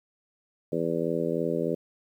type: harmonic tone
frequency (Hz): 83.2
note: E2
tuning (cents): +17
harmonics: 2 / 3 / 4 / 5 / 6 / 7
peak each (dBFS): -33 / -33 / -32 / -31 / -31 / -34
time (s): 0.72-1.75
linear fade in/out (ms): 5
effects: 10-bit